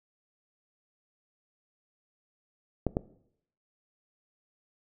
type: clicks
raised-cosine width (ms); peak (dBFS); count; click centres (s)
2; -13; 2; 2.867 / 2.969
effects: noise-tail reverb RT60 0.7 s tail -18 dB re dry